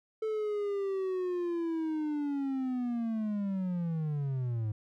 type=linear sweep; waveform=triangle; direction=down; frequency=440.3 to 104.6 Hz; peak=-28 dBFS; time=0.22-4.72 s; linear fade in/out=5 ms; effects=none